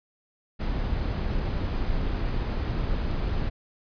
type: noise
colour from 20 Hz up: brown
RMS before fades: -27 dBFS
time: 0.59-3.5 s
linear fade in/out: 20 ms
effects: resampled to 11025 Hz